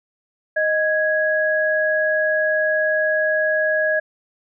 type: tone pair together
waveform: sine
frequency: 622.3 / 1661.3 Hz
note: D#5 / G#6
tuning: 0 / 0 cents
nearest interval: octave + perfect fourth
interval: 1700 cents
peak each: -19 dBFS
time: 0.56-4 s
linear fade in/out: 10 ms
effects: none